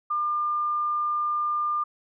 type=tone; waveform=sine; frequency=1200 Hz; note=D6; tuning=37 cents sharp; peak=-23 dBFS; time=0.1-1.84 s; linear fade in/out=10 ms; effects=none